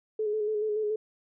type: tone with vibrato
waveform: sine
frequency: 426 Hz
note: G#4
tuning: 44 cents sharp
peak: -26 dBFS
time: 0.19-0.96 s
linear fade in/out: 5 ms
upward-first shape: square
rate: 7 Hz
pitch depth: 30 cents each way
effects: none